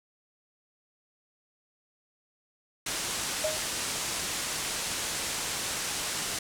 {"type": "low-pass noise", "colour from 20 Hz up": "white", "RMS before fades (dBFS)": -33, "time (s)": [2.86, 6.39], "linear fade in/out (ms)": 5, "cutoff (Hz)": 9500, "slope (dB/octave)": 24}
{"type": "tone with exponential decay", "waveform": "sine", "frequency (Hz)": 622.3, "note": "D#5", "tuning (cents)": 0, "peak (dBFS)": -23, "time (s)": [3.44, 3.7], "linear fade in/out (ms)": 5, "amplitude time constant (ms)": 55}
{"effects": []}